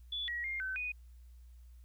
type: tone with pitch steps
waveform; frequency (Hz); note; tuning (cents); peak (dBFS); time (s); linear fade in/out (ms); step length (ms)
sine; 3445 / 1911 / 2120 / 1530 / 2480; A7 / A#6 / C7 / G6 / D#7; -37 / +43 / +22 / -42 / -6; -35; 0.12-0.92; 5; 160
effects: added 60 Hz sine -52 dBFS peak until 1.84 s + white hiss -75 dBFS RMS until 1.84 s